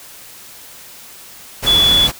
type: tone in noise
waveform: sine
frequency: 3425 Hz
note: A7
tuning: 47 cents flat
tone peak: -9 dBFS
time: 1.66-2.08 s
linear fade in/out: 20 ms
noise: pink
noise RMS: -21 dBFS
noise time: 1.62-2.12 s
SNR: +9 dB
effects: white hiss -38 dBFS RMS until 2.19 s